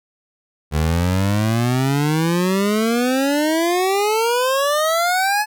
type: exponential sweep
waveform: 25% pulse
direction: up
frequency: 74.6 to 861 Hz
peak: -12 dBFS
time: 0.71-5.46 s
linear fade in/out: 50 ms
effects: none